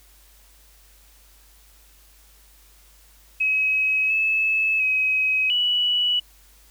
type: tone with pitch steps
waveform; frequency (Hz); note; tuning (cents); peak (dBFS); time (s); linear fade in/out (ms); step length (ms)
sine; 2551 / 2602 / 2538 / 2946; D#7 / E7 / D#7 / F#7; +43 / -23 / +34 / -8; -18; 3.4-6.2; 10; 700
effects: added 50 Hz sine -53 dBFS peak until 6.7 s + white hiss -55 dBFS RMS until 6.7 s